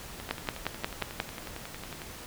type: two click trains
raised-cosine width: 0.3 ms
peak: -12 / -23 dBFS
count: 6 / 21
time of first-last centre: 0.31-1.201 / 0.2-2.018 s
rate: 5.61 / 11 Hz
effects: pink hiss -44 dBFS RMS until 2.26 s